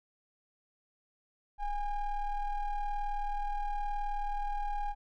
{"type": "ring-modulated tone", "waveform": "triangle", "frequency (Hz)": 400.5, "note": "G4", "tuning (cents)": 37, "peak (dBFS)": -26, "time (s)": [1.58, 4.95], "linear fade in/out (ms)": 50, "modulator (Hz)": 420, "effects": []}